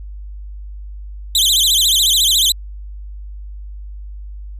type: tone with vibrato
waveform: sawtooth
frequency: 3514 Hz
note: A7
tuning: 3 cents flat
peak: -8 dBFS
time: 1.35-2.52 s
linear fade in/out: 2 ms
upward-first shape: sine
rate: 14 Hz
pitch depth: 240 cents each way
effects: added 50 Hz sine -28 dBFS peak until 4.59 s + resampled to 32000 Hz